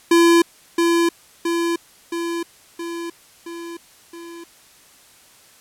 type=tone with echo; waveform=square; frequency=338.6 Hz; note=E4; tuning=46 cents sharp; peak=-11 dBFS; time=0.11-0.42 s; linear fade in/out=5 ms; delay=670 ms; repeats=6; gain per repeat=-4 dB; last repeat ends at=4.44 s; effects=white hiss -50 dBFS RMS until 5.6 s + low-pass 12000 Hz 12 dB/octave